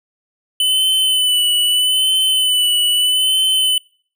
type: tone with vibrato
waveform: square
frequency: 3006 Hz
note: F#7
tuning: 27 cents sharp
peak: -13 dBFS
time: 0.6-3.78 s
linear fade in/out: 2 ms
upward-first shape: sine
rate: 0.79 Hz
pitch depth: 32 cents each way
effects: noise-tail reverb RT60 0.5 s tail -26 dB re dry